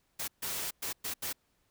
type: noise bursts at uneven times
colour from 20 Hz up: white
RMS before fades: -36 dBFS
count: 5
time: 0.19-0.28 / 0.42-0.71 / 0.82-0.93 / 1.04-1.14 / 1.22-1.33 s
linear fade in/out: 10 ms
effects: pink hiss -74 dBFS RMS until 1.7 s